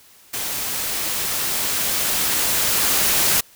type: noise with level ramp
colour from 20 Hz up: white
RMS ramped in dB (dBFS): -26 to -17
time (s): 0.33-3.41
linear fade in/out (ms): 10
effects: white hiss -50 dBFS RMS until 3.55 s